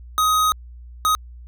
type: tone bursts at uneven times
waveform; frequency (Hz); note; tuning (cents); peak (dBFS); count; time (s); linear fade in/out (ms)
square; 1256; D#6; +16; -16; 2; 0.18-0.52 / 1.05-1.15; 0
effects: added 60 Hz sine -37 dBFS peak until 1.47 s